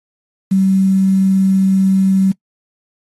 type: tone with quantisation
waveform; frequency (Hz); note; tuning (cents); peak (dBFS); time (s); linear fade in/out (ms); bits
sine; 191.6; G3; -39; -9; 0.51-2.32; 10; 6
effects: noise-tail reverb RT60 0.1 s tail -23 dB re dry + AAC 32 kbps